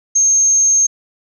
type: tone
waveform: sine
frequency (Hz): 6410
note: G8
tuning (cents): +38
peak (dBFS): -9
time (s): 0.15-0.87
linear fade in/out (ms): 10
effects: none